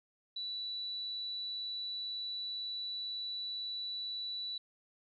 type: tone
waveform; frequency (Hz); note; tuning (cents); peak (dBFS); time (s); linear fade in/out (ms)
sine; 3951; B7; 0; -37; 0.36-4.58; 5
effects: none